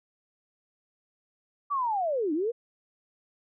sine linear two-way sweep, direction down then up, 1174.7 to 287.8 to 492.7 Hz, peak -25 dBFS, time 1.7-2.52 s, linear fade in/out 20 ms, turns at 2.33 s, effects none

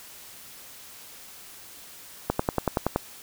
click train, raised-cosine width 1 ms, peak -8 dBFS, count 8, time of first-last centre 2.3-2.96 s, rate 10.6 Hz, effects white hiss -46 dBFS RMS until 3.22 s

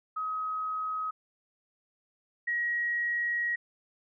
sine tone pair in turn, 1268 / 1899.9 Hz, D#6 / A#6, +32 / +32 cents, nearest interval perfect fifth, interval 700 cents, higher second, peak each -30 / -27 dBFS, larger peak second, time 0.16-1.11 / 2.47-3.56 s, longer second, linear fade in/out 10 ms, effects none

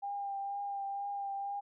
sine tone with vibrato, 799 Hz, G5, 33 cents sharp, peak -35 dBFS, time 0.02-1.61 s, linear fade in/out 20 ms, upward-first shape triangle, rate 2.1 Hz, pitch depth 22 cents each way, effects none

